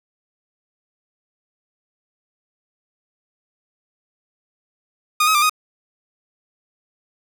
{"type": "tone with pitch steps", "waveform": "sawtooth", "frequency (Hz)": [1228, 1273, 1189, 1247], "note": ["D#6", "D#6", "D6", "D#6"], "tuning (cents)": [-23, 39, 21, 3], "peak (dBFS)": -10, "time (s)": [5.2, 5.496], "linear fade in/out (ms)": 5, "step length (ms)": 74, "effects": []}